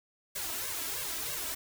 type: noise with flanger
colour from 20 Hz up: white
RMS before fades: -36 dBFS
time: 0.35-1.55 s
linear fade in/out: 10 ms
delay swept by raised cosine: 1.8 to 3.1 ms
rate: 3.1 Hz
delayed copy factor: +0.95
effects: none